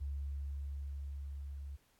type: tone with level ramp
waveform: sine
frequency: 70.1 Hz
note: C#2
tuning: 20 cents sharp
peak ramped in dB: -36 to -42 dBFS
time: 0-1.77 s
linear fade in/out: 20 ms
effects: pink hiss -72 dBFS RMS until 1.99 s + AAC 64 kbps